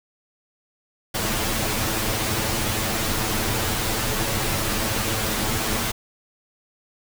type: noise with comb filter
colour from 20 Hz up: pink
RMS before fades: -24 dBFS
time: 1.14-5.92 s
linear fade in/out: 10 ms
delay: 9.1 ms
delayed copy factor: +0.75
effects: none